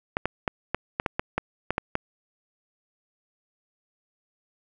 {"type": "clicks", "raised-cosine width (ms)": 0.5, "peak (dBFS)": -9, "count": 11, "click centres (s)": [0.169, 0.256, 0.478, 0.746, 0.999, 1.062, 1.195, 1.38, 1.706, 1.781, 1.954], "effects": []}